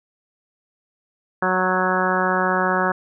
harmonic tone with a mistuned harmonic, 185 Hz, F#3, in tune, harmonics 1 / 2 / 3 / 4 / 5 / 6 / 7 / 8 / 9, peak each -26 / -26 / -26 / -26 / -26 / -26 / -26 / -26 / -26 dBFS, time 1.42-2.92 s, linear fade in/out 5 ms, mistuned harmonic 6, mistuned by -16 cents, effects none

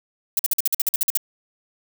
violet noise bursts, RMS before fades -19 dBFS, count 12, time 0.37-1.173 s, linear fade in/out 2 ms, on 22 ms, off 49 ms, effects none

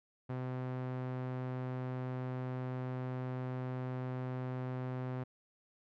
sawtooth tone with low-pass filter, 127.7 Hz, C3, 42 cents flat, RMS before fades -39 dBFS, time 0.29-5.24 s, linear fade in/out 10 ms, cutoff 1600 Hz, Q 0.64, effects none

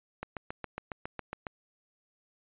click train, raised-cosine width 0.5 ms, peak -21 dBFS, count 10, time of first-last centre 0.23-1.468 s, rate 7.27 Hz, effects resampled to 8000 Hz

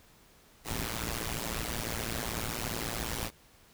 pink noise with amplitude modulation, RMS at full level -31 dBFS, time 0.64-3.31 s, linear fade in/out 50 ms, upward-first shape sine, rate 114 Hz, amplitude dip 100%, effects pink hiss -60 dBFS RMS until 3.73 s

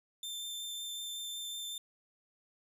sawtooth tone with vibrato, 3566 Hz, A7, 22 cents sharp, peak -36 dBFS, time 0.23-1.78 s, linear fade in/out 2 ms, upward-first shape triangle, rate 5.4 Hz, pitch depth 10 cents each way, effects none

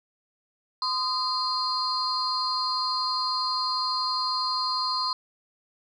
sine tone cluster, 1029 / 1240 / 4210 / 4774 Hz, C6 / D#6 / C8 / D8, -29 / -6 / +10 / +28 cents, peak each -28 / -34 / -28 / -31 dBFS, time 0.82-5.13 s, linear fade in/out 2 ms, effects tanh soft clip ceiling -15 dBFS

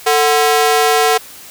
sawtooth ring-modulated tone, 593 Hz, D5, 17 cents sharp, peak -3 dBFS, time 0.06-1.18 s, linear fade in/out 10 ms, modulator 148 Hz, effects white hiss -36 dBFS RMS until 1.5 s

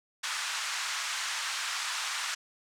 pink band-pass noise, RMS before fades -34 dBFS, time 0.23-2.35 s, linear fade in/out 10 ms, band 1100 to 8200 Hz, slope 24 dB/octave, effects none

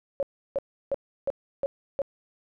sine tone bursts, 554.4 Hz, C#5, in tune, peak -23 dBFS, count 6, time 0.2-2.018 s, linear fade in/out 0 ms, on 28 ms, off 330 ms, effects none

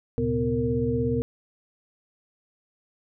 sine tone cluster, 73.3 / 116.9 / 133.8 / 249.2 / 461.7 Hz, D2 / A#2 / C3 / B3 / A#4, -3 / +5 / +39 / +16 / -17 cents, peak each -34 / -29 / -32 / -27 / -26 dBFS, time 0.18-1.22 s, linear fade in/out 0 ms, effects none

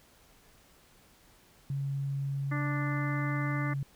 sine tone, 138.59 Hz, C#3, in tune, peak -30 dBFS, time 1.7-3.83 s, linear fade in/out 2 ms
harmonic tone, 293.7 Hz, D4, in tune, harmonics 1 / 2 / 3 / 4 / 5 / 6 / 7, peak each -36 / -44 / -46 / -39 / -44 / -41 / -40 dBFS, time 2.51-3.74 s, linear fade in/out 10 ms
effects pink hiss -61 dBFS RMS until 3.95 s

